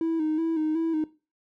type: tone with vibrato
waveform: triangle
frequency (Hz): 318.8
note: D#4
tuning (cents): +42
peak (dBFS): -20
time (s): 0.01-1.04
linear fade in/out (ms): 2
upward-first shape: square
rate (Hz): 2.7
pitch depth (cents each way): 46
effects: noise-tail reverb RT60 0.3 s tail -20 dB re dry + tanh soft clip ceiling -19 dBFS